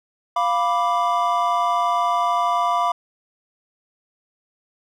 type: chord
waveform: triangle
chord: B diminished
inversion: second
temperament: equal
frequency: 698.5 / 987.8 / 1174.7 Hz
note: F5 / B5 / D6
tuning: 0 / 0 / 0 cents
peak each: -20 dBFS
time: 0.36-2.92 s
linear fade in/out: 5 ms
effects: none